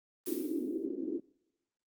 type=noise with exponential decay; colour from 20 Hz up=blue; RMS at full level=-39 dBFS; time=0.26-0.86 s; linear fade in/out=5 ms; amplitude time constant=130 ms
type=band-pass noise; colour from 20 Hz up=white; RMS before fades=-36 dBFS; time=0.27-1.2 s; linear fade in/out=5 ms; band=270 to 360 Hz; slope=48 dB/octave
effects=noise-tail reverb RT60 0.9 s tail -25 dB re dry + Opus 32 kbps